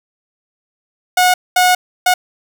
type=tone bursts at uneven times; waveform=sawtooth; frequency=728 Hz; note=F#5; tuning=28 cents flat; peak=-5 dBFS; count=3; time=1.17-1.34 / 1.56-1.75 / 2.06-2.14 s; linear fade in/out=5 ms; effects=none